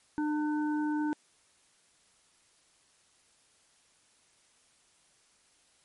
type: harmonic tone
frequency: 300.8 Hz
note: D4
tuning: 42 cents sharp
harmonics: 1 / 3 / 5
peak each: -28 / -38 / -42 dBFS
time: 0.18-1.13 s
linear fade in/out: 0 ms
effects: white hiss -66 dBFS RMS until 5.84 s + MP3 48 kbps